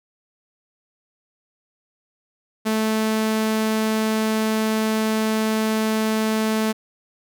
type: tone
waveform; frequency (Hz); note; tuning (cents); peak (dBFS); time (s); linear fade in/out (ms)
sawtooth; 218.7; A3; -10; -15; 2.65-6.73; 20
effects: none